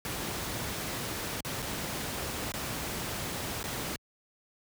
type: noise with dropouts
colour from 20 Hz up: pink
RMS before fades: -35 dBFS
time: 0.05-3.96 s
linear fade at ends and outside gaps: 1 ms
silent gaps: 1.406-1.448 / 1.621-1.625 / 2.52-2.538 / 3.63-3.64 s
effects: high-pass 60 Hz 12 dB/octave